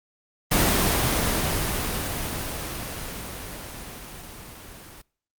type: noise with level ramp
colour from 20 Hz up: pink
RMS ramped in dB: -19 to -44 dBFS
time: 0.51-5.02 s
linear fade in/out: 10 ms
effects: noise-tail reverb RT60 0.5 s tail -25 dB re dry + Opus 24 kbps